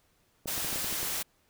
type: clicks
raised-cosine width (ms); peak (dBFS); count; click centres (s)
2; -27; 8; 0.458 / 0.578 / 0.647 / 0.729 / 0.759 / 0.845 / 0.927 / 1.03
type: noise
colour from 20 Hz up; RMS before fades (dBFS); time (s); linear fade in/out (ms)
white; -33; 0.47-1.23; 10
effects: pink hiss -69 dBFS RMS until 1.49 s